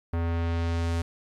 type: tone with low-pass filter sweep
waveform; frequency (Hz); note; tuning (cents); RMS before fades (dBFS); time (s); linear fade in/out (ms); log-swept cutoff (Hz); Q
square; 84; E2; +33; -27; 0.13-1.02; 5; 1600 to 10000; 0.74
effects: 10-bit